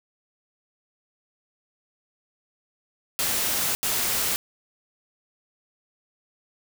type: noise bursts at uneven times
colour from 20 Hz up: white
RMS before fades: -25 dBFS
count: 2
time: 3.19-3.75 / 3.83-4.36 s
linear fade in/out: 0 ms
effects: none